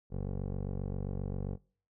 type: tone with low-pass filter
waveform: 15% pulse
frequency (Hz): 47.54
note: F#1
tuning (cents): +48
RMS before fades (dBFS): -36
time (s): 0.1-1.58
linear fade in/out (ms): 50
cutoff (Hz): 480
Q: 1
effects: noise-tail reverb RT60 0.5 s tail -26 dB re dry